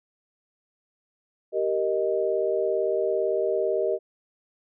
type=chord; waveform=sine; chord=Eb major; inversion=first; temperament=just; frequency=388.9 / 466.7 / 622.3 Hz; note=G4 / Bb4 / Eb5; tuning=-14 / +2 / 0 cents; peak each=-26 / -27 / -26 dBFS; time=1.52-3.99 s; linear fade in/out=50 ms; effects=none